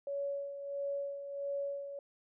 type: tone with tremolo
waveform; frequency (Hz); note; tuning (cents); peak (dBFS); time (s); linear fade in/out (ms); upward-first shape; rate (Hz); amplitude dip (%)
sine; 562; C#5; +24; -33; 0.07-1.99; 2; sine; 1.5; 60
effects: none